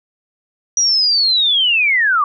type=linear sweep; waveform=sine; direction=down; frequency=5830 to 1124 Hz; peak=-11 dBFS; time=0.77-2.24 s; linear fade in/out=2 ms; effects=none